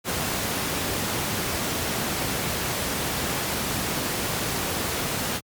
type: noise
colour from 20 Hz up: pink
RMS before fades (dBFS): -26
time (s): 0.04-5.41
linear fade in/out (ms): 50
effects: high-pass 80 Hz 12 dB/octave + MP3 96 kbps